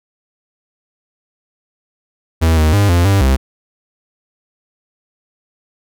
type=tone with pitch steps; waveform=45% pulse; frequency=81.3 / 78.1 / 101.4 / 86.7 / 98.7 / 66.3 Hz; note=E2 / D#2 / G#2 / F2 / G2 / C2; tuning=-23 / +7 / -41 / -12 / +12 / +23 cents; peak=-9 dBFS; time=2.41-3.37 s; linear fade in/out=20 ms; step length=160 ms; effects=none